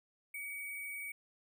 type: tone with sample-and-hold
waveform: sine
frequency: 2262 Hz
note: C#7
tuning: 34 cents sharp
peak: -40 dBFS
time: 0.34-1.12 s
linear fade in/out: 5 ms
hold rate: 11025 Hz
effects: none